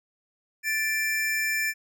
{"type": "tone pair together", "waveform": "square", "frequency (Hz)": [1758, 2354], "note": ["A6", "D7"], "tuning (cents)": [-2, 3], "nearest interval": "perfect fourth", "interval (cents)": 505, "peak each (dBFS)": -28, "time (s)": [0.63, 1.74], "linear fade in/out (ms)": 50, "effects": []}